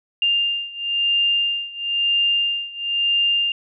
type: beating tone pair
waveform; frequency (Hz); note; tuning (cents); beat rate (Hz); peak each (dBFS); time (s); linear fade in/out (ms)
sine; 2800 / 2801; F7 / F7; +4 / +4; 1; -20 / -22; 0.22-3.52; 2
effects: none